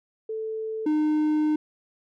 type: tone pair in turn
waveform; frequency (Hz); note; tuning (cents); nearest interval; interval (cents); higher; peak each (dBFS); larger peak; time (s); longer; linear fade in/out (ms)
sine / triangle; 440 / 305.2; A4 / D#4; 0 / -33; tritone; 633; first; -28 / -18; second; 0.29-0.86 / 0.86-1.56; second; 5
effects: none